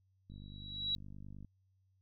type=tone with exponential growth; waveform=sine; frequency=3895 Hz; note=B7; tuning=25 cents flat; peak=-30 dBFS; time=0.3-0.95 s; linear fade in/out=0 ms; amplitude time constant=140 ms
type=click train; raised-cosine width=5 ms; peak=-39 dBFS; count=58; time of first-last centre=0.3-1.447 s; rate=49.7 Hz
effects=added 95 Hz sine -70 dBFS peak until 2.01 s